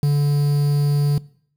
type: tone with quantisation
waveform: triangle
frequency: 144.6 Hz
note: D3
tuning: 27 cents flat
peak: -12 dBFS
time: 0.03-1.18 s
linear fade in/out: 2 ms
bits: 6
effects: noise-tail reverb RT60 0.6 s tail -21 dB re dry